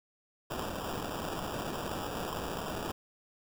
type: noise with sample-and-hold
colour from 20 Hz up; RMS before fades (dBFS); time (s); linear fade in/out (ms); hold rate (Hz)
blue; -37; 0.5-2.92; 10; 2100
effects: none